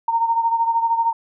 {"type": "beating tone pair", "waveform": "sine", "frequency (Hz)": [918, 931], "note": ["A#5", "A#5"], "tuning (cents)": [-27, -2], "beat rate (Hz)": 13, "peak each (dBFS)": [-17, -23], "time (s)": [0.08, 1.13], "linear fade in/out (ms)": 5, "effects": []}